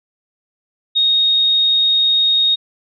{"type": "tone", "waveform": "sine", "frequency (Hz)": 3729, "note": "A#7", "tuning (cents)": 0, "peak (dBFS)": -11, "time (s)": [0.95, 2.56], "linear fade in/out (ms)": 20, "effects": []}